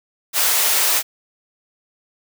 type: high-pass noise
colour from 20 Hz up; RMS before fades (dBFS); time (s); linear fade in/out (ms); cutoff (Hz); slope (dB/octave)
white; -17; 0.33-1.03; 50; 510; 12
effects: none